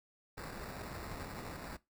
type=noise with sample-and-hold; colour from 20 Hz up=pink; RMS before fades=-45 dBFS; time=0.37-1.77 s; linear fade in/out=10 ms; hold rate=3150 Hz; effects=noise-tail reverb RT60 0.2 s tail -19 dB re dry